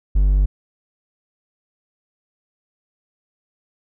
triangle tone, 48.84 Hz, G1, 6 cents flat, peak -10 dBFS, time 0.15-0.46 s, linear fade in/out 10 ms, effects none

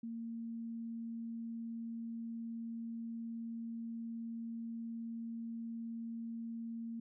sine tone, 229.7 Hz, A#3, 25 cents flat, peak -40 dBFS, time 0.03-7 s, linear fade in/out 5 ms, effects none

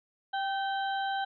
harmonic tone with a mistuned harmonic, 784 Hz, G5, in tune, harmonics 1 / 2 / 4 / 5, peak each -30 / -36 / -42 / -44 dBFS, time 0.33-1.25 s, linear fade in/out 10 ms, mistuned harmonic 2, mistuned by -29 cents, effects none

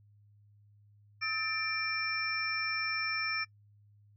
sine tone cluster, 1289 / 1780 / 2358 / 5380 Hz, E6 / A6 / D7 / E8, -39 / +20 / +6 / +34 cents, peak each -39 / -39 / -34 / -37 dBFS, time 1.21-3.45 s, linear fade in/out 20 ms, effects noise-tail reverb RT60 0.1 s tail -25 dB re dry + added 103 Hz sine -59 dBFS peak until 4.16 s

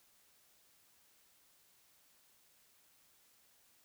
silence, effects white hiss -69 dBFS RMS until 3.84 s

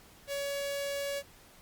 sawtooth tone with notch filter, 563 Hz, C#5, 27 cents sharp, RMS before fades -35 dBFS, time 0.27-1.23 s, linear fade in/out 50 ms, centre 1200 Hz, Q 2, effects pink hiss -57 dBFS RMS until 1.61 s + Opus 48 kbps

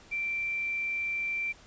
sine tone with quantisation, 2349 Hz, D7, in tune, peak -29 dBFS, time 0.11-1.53 s, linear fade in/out 20 ms, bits 9, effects pink hiss -55 dBFS RMS until 1.66 s + resampled to 16000 Hz

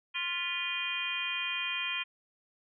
harmonic tone with a mistuned harmonic, 350 Hz, F4, 4 cents sharp, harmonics 3 / 4 / 5 / 6 / 7 / 8 / 9, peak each -42 / -44 / -43 / -42 / -34 / -43 / -37 dBFS, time 0.14-2.04 s, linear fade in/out 20 ms, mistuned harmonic 6, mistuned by -97 cents, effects none

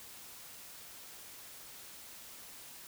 silence, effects white hiss -51 dBFS RMS until 2.87 s

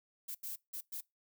violet noise bursts at uneven times, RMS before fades -42 dBFS, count 4, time 0.28-0.35 / 0.43-0.56 / 0.73-0.81 / 0.92-1.01 s, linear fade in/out 10 ms, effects noise-tail reverb RT60 0.2 s tail -23 dB re dry

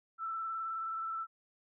sine tone with vibrato, 1328 Hz, E6, 12 cents sharp, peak -35 dBFS, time 0.18-1.27 s, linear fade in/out 50 ms, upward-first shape square, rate 19 Hz, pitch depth 17 cents each way, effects none

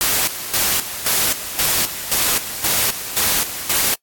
white noise with tremolo, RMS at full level -17 dBFS, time 0.01-3.94 s, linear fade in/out 0 ms, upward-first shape square, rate 1.9 Hz, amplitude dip 70%, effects noise-tail reverb RT60 0.1 s tail -22 dB re dry + AAC 64 kbps

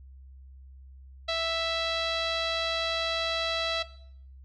sawtooth tone with low-pass filter, 659.3 Hz, E5, in tune, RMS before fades -29 dBFS, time 1.28-3.83 s, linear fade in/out 10 ms, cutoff 4000 Hz, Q 4.9, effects noise-tail reverb RT60 0.6 s tail -17 dB re dry + added 66 Hz sine -46 dBFS peak until 4.44 s

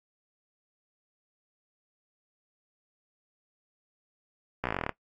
slowing click train, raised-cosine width 0.5 ms, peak -14 dBFS, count 13, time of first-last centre 4.64-4.893 s, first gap 15 ms, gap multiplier 1.06, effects noise-tail reverb RT60 0.1 s tail -18 dB re dry + AAC 48 kbps

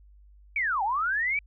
sine linear two-way sweep, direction down then up, 2342 to 757 to 2342 Hz, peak -24 dBFS, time 0.56-1.39 s, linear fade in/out 2 ms, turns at 0.83 s, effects added 50 Hz sine -51 dBFS peak until 1.46 s

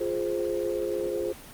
sine chord, F minor, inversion none, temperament equal, 349.2 / 415.3 / 523.3 Hz, F4 / Ab4 / C5, 0 / 0 / 0 cents, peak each -30 dBFS, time 0-1.33 s, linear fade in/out 10 ms, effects pink hiss -45 dBFS RMS until 1.53 s + Opus 24 kbps

